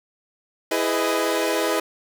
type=chord; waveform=sawtooth; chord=E major seventh; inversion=none; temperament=equal with one note detuned; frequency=329.6 / 415.3 / 501.6 / 622.3 Hz; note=E4 / G#4 / B4 / D#5; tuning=0 / 0 / +27 / 0 cents; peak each=-22 dBFS; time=0.71-1.8 s; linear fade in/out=5 ms; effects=none